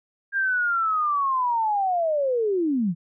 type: linear sweep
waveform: sine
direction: down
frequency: 1615 to 155.56 Hz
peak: -20 dBFS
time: 0.32-2.95 s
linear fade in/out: 50 ms
effects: none